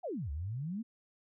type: exponential two-way sweep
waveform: sine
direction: down then up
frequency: 798 to 67.2 to 238.9 Hz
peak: -35 dBFS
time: 0.03-0.83 s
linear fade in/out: 20 ms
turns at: 0.31 s
effects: none